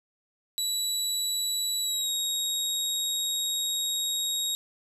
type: tone with pitch glide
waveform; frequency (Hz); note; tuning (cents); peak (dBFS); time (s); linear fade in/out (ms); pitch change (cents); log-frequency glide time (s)
25% pulse; 3927 to 3774; B7 to A#7; -11 to +21; -22; 0.58-4.55; 0; -68; 1.82-2.1
effects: none